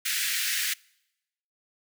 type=high-pass noise; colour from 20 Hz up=pink; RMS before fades=-28 dBFS; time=0.05-0.74 s; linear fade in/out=10 ms; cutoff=1600 Hz; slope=48 dB/octave; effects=noise-tail reverb RT60 0.9 s tail -26 dB re dry